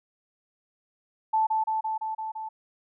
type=tone with echo; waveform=sine; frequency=877 Hz; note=A5; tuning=6 cents flat; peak=-20 dBFS; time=1.33-1.47 s; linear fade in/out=10 ms; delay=170 ms; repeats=6; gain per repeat=-2 dB; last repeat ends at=2.49 s; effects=none